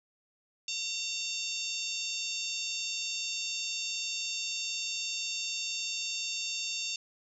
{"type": "harmonic tone with a mistuned harmonic", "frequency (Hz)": 913, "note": "A#5", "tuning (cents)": -36, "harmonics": [3, 4, 5, 6, 7, 8], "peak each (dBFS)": [-38, -39, -40, -41, -41, -42], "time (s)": [0.68, 6.96], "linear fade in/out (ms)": 2, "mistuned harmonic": 4, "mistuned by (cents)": -17, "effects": []}